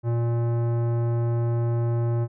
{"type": "tone with tanh clipping", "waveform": "sine", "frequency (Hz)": 117.6, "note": "A#2", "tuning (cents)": 16, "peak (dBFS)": -23, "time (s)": [0.03, 2.28], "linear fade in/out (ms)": 50, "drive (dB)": 16, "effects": []}